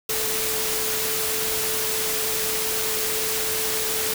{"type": "tone in noise", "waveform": "sine", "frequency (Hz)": 438, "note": "A4", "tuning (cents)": -8, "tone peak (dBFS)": -31, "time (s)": [0.09, 4.14], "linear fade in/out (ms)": 5, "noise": "white", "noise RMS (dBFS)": -25, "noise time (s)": [0.09, 4.14], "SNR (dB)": -9, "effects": []}